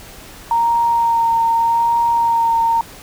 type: tone with vibrato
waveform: sine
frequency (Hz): 926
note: A#5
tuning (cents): -12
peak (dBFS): -12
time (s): 0.51-2.81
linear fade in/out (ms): 2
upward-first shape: sine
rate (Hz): 0.83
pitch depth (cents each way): 16
effects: pink hiss -38 dBFS RMS until 3.02 s